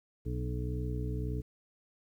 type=harmonic tone with a mistuned harmonic; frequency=61.74 Hz; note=B1; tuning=in tune; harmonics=1 / 2 / 3 / 4 / 5 / 7; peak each=-35 / -36 / -45 / -46 / -43 / -43 dBFS; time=0.25-1.42 s; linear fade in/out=20 ms; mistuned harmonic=5; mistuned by=-16 cents; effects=11-bit

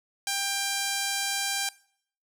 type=tone; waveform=5% pulse; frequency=793 Hz; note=G5; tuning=20 cents sharp; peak=-15 dBFS; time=0.27-1.69 s; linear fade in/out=2 ms; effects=noise-tail reverb RT60 0.6 s tail -22 dB re dry

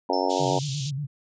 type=harmonic tone; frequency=92.5 Hz; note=F#2; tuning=in tune; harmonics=3 / 4 / 5 / 6 / 7 / 8 / 9 / 10; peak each=-30 / -30 / -30 / -30 / -30 / -30 / -30 / -30 dBFS; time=0.09-0.59 s; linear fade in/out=5 ms
type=tone with exponential decay; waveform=sine; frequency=5310 Hz; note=E8; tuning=12 cents sharp; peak=-31 dBFS; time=0.13-0.69 s; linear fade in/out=2 ms; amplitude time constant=120 ms
type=high-pass noise; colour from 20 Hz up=pink; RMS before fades=-33 dBFS; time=0.29-0.91 s; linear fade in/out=20 ms; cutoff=3000 Hz; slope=48 dB/octave
type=tone with vibrato; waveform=sine; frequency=140.4 Hz; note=C#3; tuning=22 cents sharp; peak=-27 dBFS; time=0.39-1.07 s; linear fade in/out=20 ms; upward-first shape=square; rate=8.5 Hz; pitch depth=89 cents each way
effects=resampled to 16000 Hz

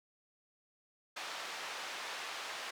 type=band-pass noise; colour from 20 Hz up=pink; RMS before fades=-43 dBFS; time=1.16-2.71 s; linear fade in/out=10 ms; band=820 to 5000 Hz; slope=12 dB/octave; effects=none

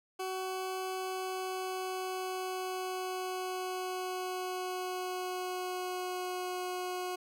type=tone with pitch glide; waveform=20% pulse; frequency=374.9 to 363.8 Hz; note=F#4 to F#4; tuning=+23 to -29 cents; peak=-30 dBFS; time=0.19-7.16 s; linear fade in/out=10 ms; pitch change=-52 cents; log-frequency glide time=0.86-6.63 s; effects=none

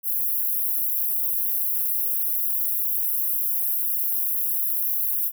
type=high-pass noise; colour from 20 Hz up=white; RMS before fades=-24 dBFS; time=0.03-5.32 s; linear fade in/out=50 ms; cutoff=11000 Hz; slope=96 dB/octave; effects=none

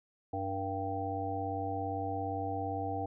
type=harmonic tone with a mistuned harmonic; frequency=97.5 Hz; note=G2; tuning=9 cents flat; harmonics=1 / 3 / 5 / 7 / 8; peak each=-39 / -40 / -41 / -40 / -37 dBFS; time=0.33-3.06 s; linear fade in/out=5 ms; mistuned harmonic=5; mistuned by=-40 cents; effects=none

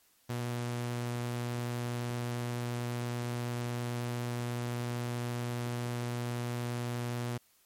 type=tone; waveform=sawtooth; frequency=120.6 Hz; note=B2; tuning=41 cents flat; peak=-29 dBFS; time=0.29-7.38 s; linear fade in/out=10 ms; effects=white hiss -67 dBFS RMS until 7.65 s + MP3 64 kbps

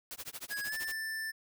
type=noise with tremolo; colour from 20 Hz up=white; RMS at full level=-41 dBFS; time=0.11-0.92 s; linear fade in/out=0 ms; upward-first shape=sine; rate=13 Hz; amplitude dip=100%
type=tone with pitch glide; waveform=square; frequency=1661.2 to 1770.2 Hz; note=G#6 to A6; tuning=0 to +10 cents; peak=-36 dBFS; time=0.5-1.32 s; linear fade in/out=20 ms; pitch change=+110 cents; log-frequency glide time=0.65-0.76 s
effects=none

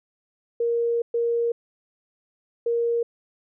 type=tone bursts at uneven times; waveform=sine; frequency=468.8 Hz; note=A#4; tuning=10 cents sharp; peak=-20 dBFS; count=3; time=0.6-1.02 / 1.14-1.52 / 2.66-3.03 s; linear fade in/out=5 ms; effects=none

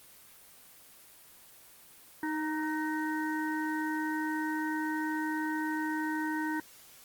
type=harmonic tone with a mistuned harmonic; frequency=311.1 Hz; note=D#4; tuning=in tune; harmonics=1 / 3 / 5 / 6; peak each=-32 / -37 / -39 / -40 dBFS; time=2.23-6.6 s; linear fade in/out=2 ms; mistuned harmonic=5; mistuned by=-38 cents; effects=white hiss -55 dBFS RMS until 7.04 s + Opus 24 kbps

